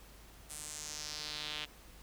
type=tone with band-pass filter sweep; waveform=sawtooth; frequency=151 Hz; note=D3; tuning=48 cents sharp; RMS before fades=-43 dBFS; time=0.49-1.66 s; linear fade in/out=20 ms; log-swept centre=9400 to 3100 Hz; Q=2.8; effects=added 50 Hz sine -58 dBFS peak until 2.02 s + pink hiss -58 dBFS RMS until 2.02 s